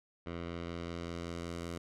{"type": "tone with low-pass filter sweep", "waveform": "10% pulse", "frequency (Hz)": 85.3, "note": "F2", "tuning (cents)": -40, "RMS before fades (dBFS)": -41, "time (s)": [0.26, 1.78], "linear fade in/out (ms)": 5, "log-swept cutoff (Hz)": [2800, 9900], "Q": 0.89, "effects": []}